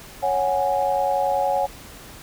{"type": "chord", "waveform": "sine", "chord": "C# suspended fourth", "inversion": "none", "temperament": "equal", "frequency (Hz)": [554.4, 740, 830.6], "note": ["C#5", "F#5", "G#5"], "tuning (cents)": [0, 0, 0], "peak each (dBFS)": -23, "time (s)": [0.22, 1.67], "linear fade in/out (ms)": 20, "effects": ["pink hiss -42 dBFS RMS until 2.22 s"]}